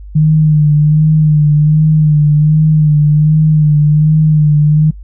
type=tone with vibrato; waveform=sine; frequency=152.4 Hz; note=D#3; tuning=36 cents flat; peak=-5 dBFS; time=0.15-4.91 s; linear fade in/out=10 ms; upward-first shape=sine; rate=1.3 Hz; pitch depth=41 cents each way; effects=noise-tail reverb RT60 0.1 s tail -26 dB re dry + added 50 Hz sine -27 dBFS peak until 5.03 s